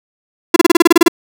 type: tone bursts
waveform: 45% pulse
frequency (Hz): 340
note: F4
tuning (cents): -46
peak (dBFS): -3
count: 11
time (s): 0.54-1.082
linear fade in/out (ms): 5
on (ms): 22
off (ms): 30
effects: none